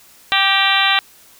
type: harmonic tone with a mistuned harmonic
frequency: 392 Hz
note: G4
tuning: in tune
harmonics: 2 / 3 / 4 / 5 / 6 / 7 / 8 / 9 / 10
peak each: -21 / -21 / -21 / -21 / -21 / -21 / -21 / -21 / -21 dBFS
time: 0.32-0.99 s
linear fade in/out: 0 ms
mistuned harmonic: 5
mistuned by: -37 cents
effects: white hiss -47 dBFS RMS until 1.39 s